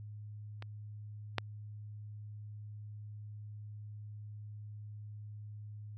clicks, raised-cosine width 0.3 ms, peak -29 / -15 dBFS, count 2, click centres 0.624 / 1.383 s, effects added 105 Hz sine -44 dBFS peak until 5.97 s

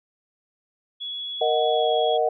sine tone with pitch glide, 3373 to 3327 Hz, G#7 to G#7, +26 to +2 cents, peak -29 dBFS, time 1-2.18 s, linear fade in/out 20 ms, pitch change -24 cents, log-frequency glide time 1.71-1.9 s
sine chord, D# minor, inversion second, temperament equal, 466.2 / 622.3 / 740 Hz, A#4 / D#5 / F#5, 0 / 0 / 0 cents, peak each -23 dBFS, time 1.41-2.29 s, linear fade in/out 5 ms
effects none

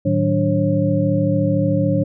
sine tone cluster, 109.2 / 153.3 / 186.9 / 291.9 / 542 Hz, A2 / D#3 / F#3 / D4 / C#5, -13 / -25 / +18 / -10 / -39 cents, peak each -21 dBFS, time 0.05-2.04 s, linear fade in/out 10 ms, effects none

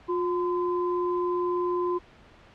sine tone pair together, 356.2 / 1023 Hz, F4 / C6, +34 / -39 cents, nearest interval octave + tritone, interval 1827 cents, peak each -25 / -30 dBFS, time 0.08-1.99 s, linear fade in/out 20 ms, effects pink hiss -53 dBFS RMS until 2.54 s + low-pass 3000 Hz 12 dB/octave

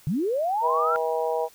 sine linear sweep, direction up, 129.2 to 1396.9 Hz, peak -22 dBFS, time 0.07-0.96 s, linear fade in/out 0 ms
harmonic tone, 160.5 Hz, E3, 46 cents flat, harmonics 3 / 4 / 5 / 6, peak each -26 / -28 / -30 / -32 dBFS, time 0.61-1.49 s, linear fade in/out 50 ms
effects white hiss -54 dBFS RMS until 1.54 s

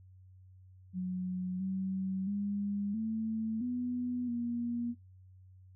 sine tone with pitch steps, 183.2 / 190 / 202.4 / 221.4 / 246.6 / 237.7 Hz, F#3 / F#3 / G#3 / A3 / B3 / A#3, -17 / +46 / -44 / +11 / -2 / +34 cents, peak -32 dBFS, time 0.93-4.95 s, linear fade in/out 50 ms, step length 670 ms, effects noise-tail reverb RT60 0.2 s tail -20 dB re dry + added 93 Hz sine -54 dBFS peak until 5.75 s

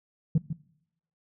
sine tone with echo, 158 Hz, D#3, 27 cents sharp, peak -16 dBFS, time 0.35-0.38 s, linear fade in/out 5 ms, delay 150 ms, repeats 1, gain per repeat -11 dB, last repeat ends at 0.53 s, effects noise-tail reverb RT60 0.8 s tail -22 dB re dry + tanh soft clip ceiling -16 dBFS

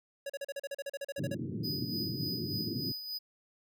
square tone bursts, 558 Hz, C#5, 11 cents sharp, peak -36 dBFS, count 15, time 0.26-1.347 s, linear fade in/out 5 ms, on 37 ms, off 38 ms
pink band-pass noise, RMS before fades -37 dBFS, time 1.18-2.92 s, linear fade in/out 5 ms, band 100 to 370 Hz, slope 48 dB/octave
square tone with tremolo, 4978 Hz, D#8, in tune, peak -35 dBFS, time 1.63-3.19 s, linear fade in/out 20 ms, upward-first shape sine, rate 3.4 Hz, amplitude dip 55%
effects none

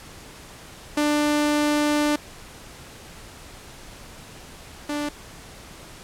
sawtooth tone pair in turn, 296.5 / 293.8 Hz, D4 / D4, +17 / +1 cents, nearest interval unison, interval 16 cents, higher first, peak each -15 / -21 dBFS, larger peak first, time 0.97-2.16 / 4.89-5.09 s, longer first, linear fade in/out 5 ms, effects pink hiss -43 dBFS RMS until 6.03 s + low-pass 11000 Hz 12 dB/octave

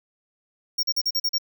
square tone bursts, 5550 Hz, F8, 12 cents flat, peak -21 dBFS, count 7, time 0.78-1.384 s, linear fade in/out 10 ms, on 52 ms, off 40 ms, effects none

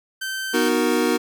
sawtooth tone, 1548 Hz, G6, 22 cents flat, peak -22 dBFS, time 0.21-0.69 s, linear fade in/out 10 ms
square chord, B major seventh, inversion none, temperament equal, 246.9 / 311.1 / 370 / 466.2 Hz, B3 / D#4 / F#4 / A#4, 0 / 0 / 0 / 0 cents, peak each -24 dBFS, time 0.53-1.18 s, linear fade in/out 20 ms
effects none

